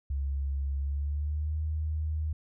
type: tone with pitch glide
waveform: sine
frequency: 69.1 to 77.56 Hz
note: C#2 to D#2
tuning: -5 to -5 cents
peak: -28 dBFS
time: 0.1-2.33 s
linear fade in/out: 5 ms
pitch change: +200 cents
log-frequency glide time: 0.78-1.58 s
effects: none